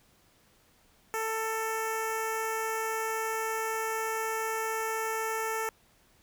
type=tone with notch filter; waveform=10% pulse; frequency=443.9 Hz; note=A4; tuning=15 cents sharp; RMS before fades=-32 dBFS; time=1.14-5.69 s; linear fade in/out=0 ms; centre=3700 Hz; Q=0.82; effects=pink hiss -64 dBFS RMS until 6.22 s